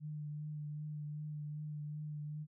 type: tone with vibrato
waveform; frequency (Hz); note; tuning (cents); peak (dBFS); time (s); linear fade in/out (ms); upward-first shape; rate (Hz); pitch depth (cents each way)
sine; 150.2; D3; +39; -40; 0-2.47; 50; triangle; 2.6; 24
effects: none